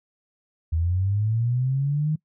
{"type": "linear sweep", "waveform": "sine", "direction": "up", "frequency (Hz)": [78.5, 156.8], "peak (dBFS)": -20, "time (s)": [0.72, 2.16], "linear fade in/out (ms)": 10, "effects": ["noise-tail reverb RT60 0.1 s tail -23 dB re dry"]}